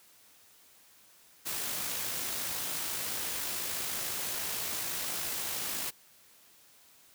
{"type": "noise with amplitude modulation", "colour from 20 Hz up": "white", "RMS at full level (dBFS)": -34, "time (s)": [1.45, 5.91], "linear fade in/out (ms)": 20, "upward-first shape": "sine", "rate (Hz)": 54, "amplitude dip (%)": 25, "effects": ["white hiss -60 dBFS RMS until 7.14 s", "high-pass 60 Hz 12 dB/octave"]}